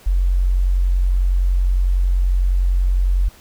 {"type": "tone", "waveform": "sine", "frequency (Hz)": 45.41, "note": "F#1", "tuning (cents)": -32, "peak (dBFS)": -13, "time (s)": [0.06, 3.29], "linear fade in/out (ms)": 10, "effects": ["pink hiss -47 dBFS RMS until 3.4 s"]}